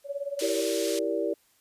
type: tone with tremolo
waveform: sine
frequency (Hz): 564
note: C#5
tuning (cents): +30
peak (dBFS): -27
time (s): 0.04-0.65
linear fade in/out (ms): 50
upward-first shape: sine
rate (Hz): 18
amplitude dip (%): 85
type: band-pass noise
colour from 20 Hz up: pink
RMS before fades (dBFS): -36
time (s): 0.39-0.99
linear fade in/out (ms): 2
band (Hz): 3400 to 9600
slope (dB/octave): 12
type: chord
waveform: sine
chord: E half-diminished seventh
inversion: none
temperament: equal with one note detuned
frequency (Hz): 329.6 / 392 / 466.2 / 579.2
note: E4 / G4 / Bb4 / D5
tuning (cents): 0 / 0 / 0 / -24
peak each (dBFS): -31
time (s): 0.41-1.34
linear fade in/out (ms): 10
effects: white hiss -65 dBFS RMS until 1.6 s + resampled to 32000 Hz